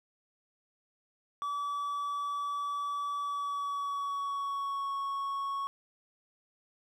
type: tone with pitch glide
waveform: triangle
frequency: 1149 to 1106.7 Hz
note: D6 to C#6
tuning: -38 to -3 cents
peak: -30 dBFS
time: 1.42-5.67 s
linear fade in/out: 0 ms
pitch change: -65 cents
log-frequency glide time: 3.19-4.93 s
effects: none